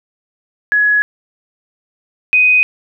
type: tone pair in turn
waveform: sine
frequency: 1683 / 2500 Hz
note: G#6 / D#7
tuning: +23 / +8 cents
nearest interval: perfect fifth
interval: 685 cents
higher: second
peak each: -9 / -7 dBFS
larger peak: second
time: 0.72-1.02 / 2.33-2.63 s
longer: neither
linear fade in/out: 0 ms
effects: none